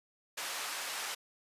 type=band-pass noise; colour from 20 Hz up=pink; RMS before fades=-39 dBFS; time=0.37-1.15 s; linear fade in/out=10 ms; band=930 to 12000 Hz; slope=12 dB/octave; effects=resampled to 32000 Hz